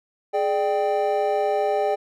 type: tone cluster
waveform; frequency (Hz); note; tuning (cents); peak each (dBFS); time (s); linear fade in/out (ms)
triangle; 419.5 / 595 / 783; G#4 / D5 / G5; +17 / +22 / -2; -22; 0.33-1.96; 20
effects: none